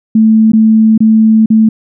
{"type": "tone with dropouts", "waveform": "sine", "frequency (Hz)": 220, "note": "A3", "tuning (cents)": 0, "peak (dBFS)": -3, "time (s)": [0.15, 1.69], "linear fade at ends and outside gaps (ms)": 5, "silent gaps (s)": [[0.52, 0.533], [0.978, 1.004], [1.46, 1.502]], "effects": []}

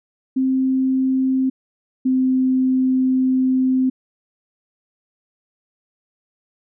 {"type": "tone pair in turn", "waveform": "sine", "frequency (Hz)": [262.3, 259.1], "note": ["C4", "C4"], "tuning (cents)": [4, -17], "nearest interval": "unison", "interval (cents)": 21, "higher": "first", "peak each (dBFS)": [-15, -14], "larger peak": "second", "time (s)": [[0.36, 1.5], [2.05, 3.9]], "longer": "second", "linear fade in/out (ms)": 10, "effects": []}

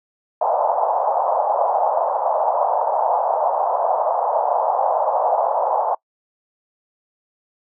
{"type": "band-pass noise", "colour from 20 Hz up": "white", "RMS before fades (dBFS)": -19, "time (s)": [0.41, 5.95], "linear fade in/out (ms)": 5, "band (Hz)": [570, 930], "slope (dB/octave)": 48, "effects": ["noise-tail reverb RT60 0.1 s tail -24 dB re dry"]}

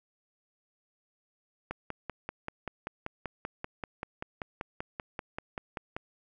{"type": "click train", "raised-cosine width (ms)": 0.5, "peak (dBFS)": -20, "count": 23, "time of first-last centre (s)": [1.71, 5.965], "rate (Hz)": 5.17, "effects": []}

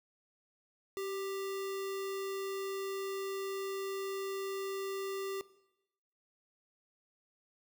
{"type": "tone with sample-and-hold", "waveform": "sine", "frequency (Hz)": 388.5, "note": "G4", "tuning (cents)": -16, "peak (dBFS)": -35, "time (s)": [0.97, 5.41], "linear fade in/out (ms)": 0, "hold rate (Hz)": 1575, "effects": ["noise-tail reverb RT60 0.9 s tail -18 dB re dry"]}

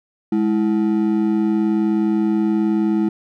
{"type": "ring-modulated tone", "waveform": "triangle", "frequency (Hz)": 268, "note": "C4", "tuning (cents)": 42, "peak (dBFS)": -10, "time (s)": [0.32, 3.09], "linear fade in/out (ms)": 5, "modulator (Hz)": 59.5, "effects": []}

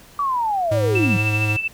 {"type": "linear sweep", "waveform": "sine", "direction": "down", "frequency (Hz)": [1165, 164.81], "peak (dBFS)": -18, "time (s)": [0.19, 1.17], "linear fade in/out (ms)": 2}
{"type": "tone with vibrato", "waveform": "square", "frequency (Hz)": 106.7, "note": "G#2", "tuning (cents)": 47, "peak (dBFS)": -20, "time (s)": [0.71, 1.57], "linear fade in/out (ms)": 10, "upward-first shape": "triangle", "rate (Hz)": 6, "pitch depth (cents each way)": 19}
{"type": "tone with tremolo", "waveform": "sine", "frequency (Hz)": 2650, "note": "E7", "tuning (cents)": 9, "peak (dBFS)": -18, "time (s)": [0.95, 1.68], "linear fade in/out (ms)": 5, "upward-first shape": "sine", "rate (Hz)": 13, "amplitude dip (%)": 65}
{"effects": ["pink hiss -47 dBFS RMS until 1.73 s"]}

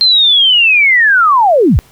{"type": "linear sweep", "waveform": "sine", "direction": "down", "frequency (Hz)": [4186, 36.72], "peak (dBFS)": -5, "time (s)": [0.01, 1.79], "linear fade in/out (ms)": 0, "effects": ["pink hiss -45 dBFS RMS until 1.91 s"]}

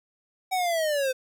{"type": "linear sweep", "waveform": "square", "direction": "down", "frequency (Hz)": [762, 509], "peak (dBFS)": -24, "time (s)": [0.51, 1.13], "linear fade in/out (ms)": 20, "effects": []}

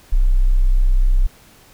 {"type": "tone", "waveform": "sine", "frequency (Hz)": 31.82, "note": "C1", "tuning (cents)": -47, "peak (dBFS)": -10, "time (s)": [0.12, 1.27], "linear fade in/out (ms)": 10, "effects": ["pink hiss -48 dBFS RMS until 1.73 s"]}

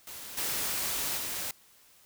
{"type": "noise with level steps", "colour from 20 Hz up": "white", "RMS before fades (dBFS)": [-43, -32, -35], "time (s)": [0.07, 1.51], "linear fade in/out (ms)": 2, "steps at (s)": [0.37, 1.17], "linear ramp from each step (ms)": 10, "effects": ["white hiss -60 dBFS RMS until 2.05 s"]}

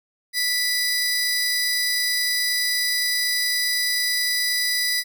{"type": "tone pair together", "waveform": "sawtooth", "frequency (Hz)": [1975.5, 4924], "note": ["B6", "D#8"], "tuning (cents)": [0, -19], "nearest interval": "octave + major third", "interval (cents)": 1581, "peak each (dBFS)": -20, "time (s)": [0.33, 5.04], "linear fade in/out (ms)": 50, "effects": []}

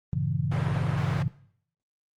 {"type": "chord", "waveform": "sine", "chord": "G diminished seventh", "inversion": "none", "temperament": "equal", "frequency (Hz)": [98, 116.54, 138.59, 164.81], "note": ["G2", "Bb2", "Db3", "Fb3"], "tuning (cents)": [0, 0, 0, 0], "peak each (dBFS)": [-32, -33, -27, -31], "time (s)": [0.13, 1.28], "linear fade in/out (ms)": 0}
{"type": "low-pass noise", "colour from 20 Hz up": "white", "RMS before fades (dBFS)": -36, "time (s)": [0.51, 1.23], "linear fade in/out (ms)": 10, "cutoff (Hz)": 1400, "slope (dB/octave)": 12}
{"effects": ["noise-tail reverb RT60 0.6 s tail -18 dB re dry", "Opus 32 kbps"]}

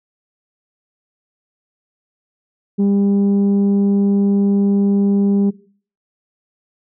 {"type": "tone pair together", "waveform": "sine", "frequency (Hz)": [200, 400], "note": ["G3", "G4"], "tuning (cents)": [35, 35], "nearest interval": "octave", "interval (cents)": 1200, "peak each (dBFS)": [-11, -20], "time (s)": [2.78, 5.51], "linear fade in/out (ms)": 20, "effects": ["noise-tail reverb RT60 0.5 s tail -21 dB re dry", "tanh soft clip ceiling -8 dBFS"]}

